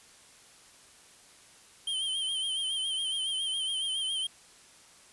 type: tone with vibrato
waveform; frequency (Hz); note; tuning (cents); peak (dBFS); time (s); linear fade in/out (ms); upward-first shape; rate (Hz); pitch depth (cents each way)
square; 3136; G7; 0; -30; 1.87-4.27; 5; sine; 7.2; 56
effects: white hiss -56 dBFS RMS until 5.12 s + resampled to 24000 Hz